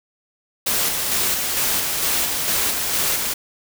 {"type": "noise with tremolo", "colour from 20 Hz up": "white", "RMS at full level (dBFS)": -20, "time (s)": [0.66, 3.34], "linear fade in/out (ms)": 10, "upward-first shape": "square", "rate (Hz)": 2.2, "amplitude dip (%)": 30, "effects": []}